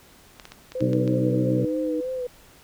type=clicks; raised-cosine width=0.2 ms; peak=-22 dBFS; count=7; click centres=0.398 / 0.454 / 0.52 / 0.72 / 0.806 / 0.932 / 1.077 s
type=tone with vibrato; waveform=sine; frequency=504 Hz; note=B4; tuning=35 cents sharp; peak=-26 dBFS; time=0.75-2.27 s; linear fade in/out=5 ms; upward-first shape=sine; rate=3.1 Hz; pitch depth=49 cents each way
type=tone; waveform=sine; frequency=310 Hz; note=D#4; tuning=6 cents flat; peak=-25 dBFS; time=0.8-2.01 s; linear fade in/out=10 ms
type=harmonic tone; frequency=63.4 Hz; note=B1; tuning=46 cents sharp; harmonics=2 / 3 / 4 / 5 / 6 / 7 / 8 / 9; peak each=-24 / -28 / -30 / -32 / -34 / -35 / -36 / -37 dBFS; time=0.81-1.65 s; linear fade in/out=5 ms
effects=pink hiss -52 dBFS RMS until 2.63 s